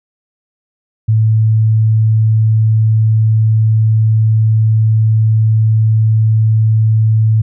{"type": "tone", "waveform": "sine", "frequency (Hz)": 110, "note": "A2", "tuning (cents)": 0, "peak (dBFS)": -7, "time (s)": [1.08, 7.42], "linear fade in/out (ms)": 10, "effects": []}